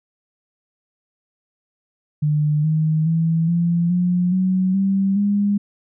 sine tone with pitch steps, 150 / 156.64 / 163.58 / 170.82 / 178.38 / 186.28 / 194.53 / 203.1 Hz, D3 / D#3 / E3 / F3 / F3 / F#3 / G3 / G#3, +37 / +12 / -13 / -38 / +37 / +12 / -13 / -38 cents, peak -15 dBFS, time 2.22-5.58 s, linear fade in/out 10 ms, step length 420 ms, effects none

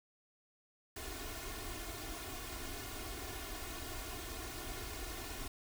pink noise with comb filter, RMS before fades -44 dBFS, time 0.96-5.48 s, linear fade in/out 5 ms, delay 2.8 ms, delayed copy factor +0.95, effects none

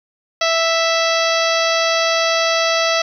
harmonic tone, 659.3 Hz, E5, in tune, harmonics 1 / 2 / 3 / 4 / 5 / 6 / 7 / 8 / 9, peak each -18 / -21 / -23 / -24 / -25 / -26 / -26 / -27 / -28 dBFS, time 0.41-3.02 s, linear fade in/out 5 ms, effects 8-bit

